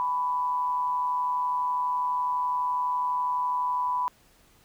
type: tone with amplitude modulation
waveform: sine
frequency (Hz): 992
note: B5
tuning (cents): +7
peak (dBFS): -22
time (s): 0-4.08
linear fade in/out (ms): 0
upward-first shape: sine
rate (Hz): 152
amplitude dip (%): 45
effects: pink hiss -60 dBFS RMS until 4.64 s